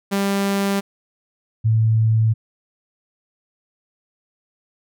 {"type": "tone pair in turn", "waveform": ["sawtooth", "sine"], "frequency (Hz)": [198.1, 111.18], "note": ["G3", "A2"], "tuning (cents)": [18, 18], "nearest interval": "minor seventh", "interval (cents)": 1000, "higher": "first", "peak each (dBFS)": [-14, -13], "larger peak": "second", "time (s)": [[0.11, 0.81], [1.64, 2.34]], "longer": "neither", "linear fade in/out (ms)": 20, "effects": []}